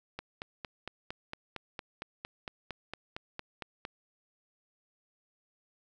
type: click train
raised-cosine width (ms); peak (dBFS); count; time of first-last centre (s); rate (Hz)
0.3; -22; 17; 0.19-3.851; 4.37
effects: none